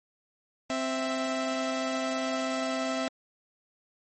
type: tone pair together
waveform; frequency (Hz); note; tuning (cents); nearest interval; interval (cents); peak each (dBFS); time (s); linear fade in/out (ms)
sawtooth; 261.6 / 659.3; C4 / E5; 0 / 0; octave + major third; 1600; -27; 0.7-3.08; 0
effects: MP3 32 kbps